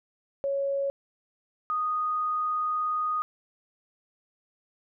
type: tone pair in turn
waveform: sine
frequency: 554.4 / 1239.6 Hz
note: C#5 / D#6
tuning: 0 / -7 cents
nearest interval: octave + major second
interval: 1393 cents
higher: second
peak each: -25 dBFS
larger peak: neither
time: 0.44-0.9 / 1.7-3.22 s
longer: second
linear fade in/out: 0 ms
effects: none